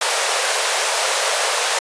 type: high-pass noise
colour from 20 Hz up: pink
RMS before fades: -19 dBFS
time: 0.01-1.79 s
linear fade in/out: 5 ms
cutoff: 470 Hz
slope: 48 dB/octave
effects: resampled to 22050 Hz